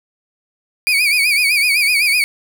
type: tone with vibrato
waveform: 35% pulse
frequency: 2354 Hz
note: D7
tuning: 3 cents sharp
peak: -10 dBFS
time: 0.87-2.24 s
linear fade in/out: 0 ms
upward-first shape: sine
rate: 7.9 Hz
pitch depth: 110 cents each way
effects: none